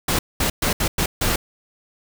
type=noise bursts at uneven times; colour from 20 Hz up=pink; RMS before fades=-20 dBFS; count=6; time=0.08-0.19 / 0.4-0.5 / 0.62-0.73 / 0.8-0.88 / 0.98-1.06 / 1.21-1.36 s; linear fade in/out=5 ms; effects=none